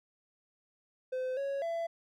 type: tone with pitch steps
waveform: triangle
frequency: 513 / 554 / 670 Hz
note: C5 / C#5 / E5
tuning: -34 / -1 / +28 cents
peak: -30 dBFS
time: 1.12-1.87 s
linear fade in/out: 10 ms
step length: 250 ms
effects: none